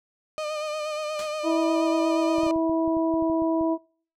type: tone with vibrato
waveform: 35% pulse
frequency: 610 Hz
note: D#5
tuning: 34 cents flat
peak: -26 dBFS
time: 0.38-2.51 s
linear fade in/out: 0 ms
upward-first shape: sine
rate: 8.4 Hz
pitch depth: 36 cents each way
type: noise with exponential decay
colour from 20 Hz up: white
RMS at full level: -32 dBFS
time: 1.19-1.41 s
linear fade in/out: 0 ms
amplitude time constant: 47 ms
type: harmonic tone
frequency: 325.9 Hz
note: E4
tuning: 20 cents flat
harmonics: 1 / 2 / 3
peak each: -22 / -27 / -32 dBFS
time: 1.43-3.78 s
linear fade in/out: 50 ms
type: clicks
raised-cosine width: 5 ms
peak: -30 dBFS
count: 12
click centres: 2.384 / 2.434 / 2.466 / 2.561 / 2.696 / 2.878 / 2.969 / 3.14 / 3.224 / 3.299 / 3.421 / 3.611 s
effects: noise-tail reverb RT60 0.5 s tail -26 dB re dry + low-pass 7000 Hz 12 dB/octave